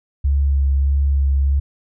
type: tone with vibrato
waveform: sine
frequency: 69.3 Hz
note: C#2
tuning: in tune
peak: -13 dBFS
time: 0.24-1.6 s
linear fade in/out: 10 ms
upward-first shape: sine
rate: 1.6 Hz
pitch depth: 18 cents each way
effects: none